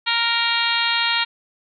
harmonic tone, 466.2 Hz, A#4, in tune, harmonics 2 / 3 / 4 / 5 / 6 / 7 / 8 / 9, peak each -26 / -26 / -26 / -26 / -26 / -26 / -26 / -26 dBFS, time 0.06-1.25 s, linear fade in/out 20 ms, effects none

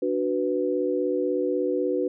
sine chord, B minor, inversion first, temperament equal, 293.7 / 370 / 493.9 Hz, D4 / F#4 / B4, 0 / 0 / 0 cents, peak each -28 / -26 / -26 dBFS, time 0.02-2.08 s, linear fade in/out 5 ms, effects none

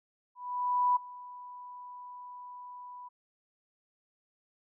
sine tone with ADSR envelope, 987.8 Hz, B5, in tune, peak -22 dBFS, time 0.35-3.09 s, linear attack 610 ms, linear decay 12 ms, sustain -21 dB, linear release 16 ms, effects none

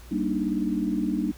sine chord, Eb major seventh, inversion first, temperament just, 194.45 / 233.3 / 291.7 / 311.1 Hz, G3 / Bb3 / D4 / Eb4, -14 / +2 / -12 / 0 cents, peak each -29 dBFS, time 0.11-1.32 s, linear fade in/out 10 ms, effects added 60 Hz sine -44 dBFS peak until 1.37 s + pink hiss -51 dBFS RMS until 1.37 s

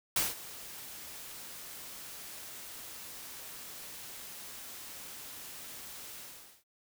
white noise with ADSR envelope, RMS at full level -28 dBFS, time 0.16-6.64 s, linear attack 3 ms, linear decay 180 ms, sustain -18 dB, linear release 470 ms, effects none

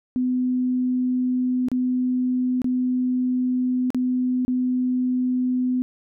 sine tone with dropouts, 252.2 Hz, B3, 36 cents sharp, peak -19 dBFS, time 0.16-5.82 s, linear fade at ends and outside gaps 0 ms, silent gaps 1.685-1.716 / 2.618-2.644 / 3.904-3.946 / 4.45-4.48 s, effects none

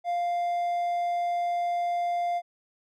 triangle tone, 698.5 Hz, F5, in tune, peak -23 dBFS, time 0.04-2.42 s, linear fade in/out 50 ms, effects none

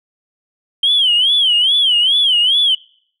sine tone with vibrato, 3136 Hz, G7, in tune, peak -9 dBFS, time 0.83-2.75 s, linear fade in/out 5 ms, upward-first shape sine, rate 2.4 Hz, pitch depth 170 cents each way, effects noise-tail reverb RT60 0.6 s tail -25 dB re dry + tanh soft clip ceiling -5 dBFS

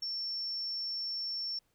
sine tone, 5430 Hz, F8, 50 cents flat, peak -33 dBFS, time 0.02-1.59 s, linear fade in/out 5 ms, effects tanh soft clip ceiling -29 dBFS + pink hiss -75 dBFS RMS until 1.74 s

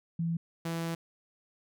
sine / sawtooth tone pair in turn, 166.8 / 166.11 Hz, E3 / E3, +21 / +14 cents, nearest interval unison, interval 7 cents, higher first, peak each -28 dBFS, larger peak neither, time 0.19-0.37 / 0.65-0.95 s, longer second, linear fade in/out 5 ms, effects none

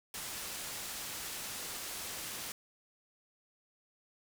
white low-pass noise, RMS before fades -42 dBFS, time 0.14-2.52 s, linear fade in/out 2 ms, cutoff 12000 Hz, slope 12 dB/octave, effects none

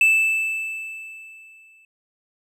triangle tone with exponential decay, 2637 Hz, E7, in tune, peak -10 dBFS, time 0.01-1.85 s, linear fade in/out 2 ms, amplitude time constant 400 ms, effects none

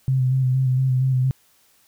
sine tone with vibrato, 130 Hz, C3, 11 cents flat, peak -16 dBFS, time 0.08-1.31 s, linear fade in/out 0 ms, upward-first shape square, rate 4.3 Hz, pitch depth 26 cents each way, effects white hiss -59 dBFS RMS until 1.87 s

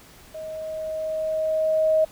sine tone with level ramp, 630 Hz, D#5, 21 cents sharp, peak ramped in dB -32 to -15 dBFS, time 0.34-2.05 s, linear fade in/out 10 ms, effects pink hiss -49 dBFS RMS until 2.11 s

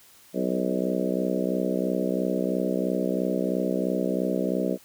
harmonic tone with a mistuned harmonic, 63 Hz, B1, 35 cents sharp, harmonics 3 / 4 / 5 / 6 / 7 / 8 / 9 / 10, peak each -29 / -30 / -31 / -32 / -32 / -33 / -34 / -34 dBFS, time 0.33-4.78 s, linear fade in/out 50 ms, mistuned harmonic 9, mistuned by -19 cents, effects white hiss -54 dBFS RMS until 4.84 s

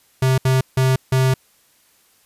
square tone bursts at uneven times, 130.81 Hz, C3, in tune, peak -14 dBFS, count 4, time 0.22-0.38 / 0.45-0.61 / 0.77-0.96 / 1.12-1.34 s, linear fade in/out 5 ms, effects white hiss -57 dBFS RMS until 2.25 s + resampled to 32000 Hz

